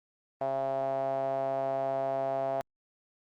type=tone with band-pass filter; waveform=sawtooth; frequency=134.8 Hz; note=C#3; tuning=48 cents flat; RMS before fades=-31 dBFS; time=0.41-2.61 s; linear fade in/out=0 ms; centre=690 Hz; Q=7.3; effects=Opus 24 kbps